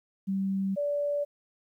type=tone pair in turn; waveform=sine; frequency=193.7 / 579.1 Hz; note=G3 / D5; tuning=-20 / -24 cents; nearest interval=octave + perfect fifth; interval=1896 cents; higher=second; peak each=-26 dBFS; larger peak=neither; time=0.27-0.76 / 0.76-1.25 s; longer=neither; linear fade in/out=20 ms; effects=11-bit